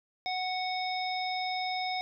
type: harmonic tone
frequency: 740 Hz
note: F#5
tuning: in tune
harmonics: 1 / 3 / 5 / 7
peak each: -32 / -37 / -39 / -40 dBFS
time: 0.26-2.01 s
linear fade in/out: 0 ms
effects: none